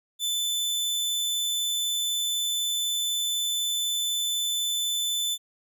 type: tone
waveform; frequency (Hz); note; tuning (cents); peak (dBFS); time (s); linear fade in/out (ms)
sawtooth; 3516; A7; -2; -22; 0.19-5.38; 50
effects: none